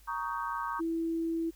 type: chord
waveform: sine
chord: Eb dominant seventh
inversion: second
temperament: just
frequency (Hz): 933.4 / 1120.1 / 1244.5 / 1555.6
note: Bb5 / Db6 / Eb6 / G6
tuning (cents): +2 / +18 / 0 / -14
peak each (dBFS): -36 / -36 / -39 / -41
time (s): 0.07-0.81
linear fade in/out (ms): 20
type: tone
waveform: sine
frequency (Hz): 329.6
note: E4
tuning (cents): 0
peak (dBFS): -29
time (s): 0.79-1.51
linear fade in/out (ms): 20
effects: added 50 Hz sine -56 dBFS peak until 1.55 s + white hiss -63 dBFS RMS until 1.55 s